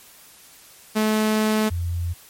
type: tone pair in turn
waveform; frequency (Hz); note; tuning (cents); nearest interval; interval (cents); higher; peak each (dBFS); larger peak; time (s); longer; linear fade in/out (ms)
sawtooth / sine; 216 / 85.93; A3 / F2; -32 / -28; octave + major third; 1596; first; -14 / -22; first; 0.95-1.7 / 1.7-2.14; first; 20
effects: white hiss -48 dBFS RMS until 2.29 s + MP3 64 kbps